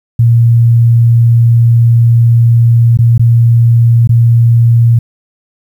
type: tone with dropouts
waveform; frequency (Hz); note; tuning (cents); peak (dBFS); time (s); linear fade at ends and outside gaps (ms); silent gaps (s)
sine; 117; A#2; +7; -3; 0.19-4.99; 5; 2.973-2.988 / 3.179-3.194 / 4.074-4.092
effects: 7-bit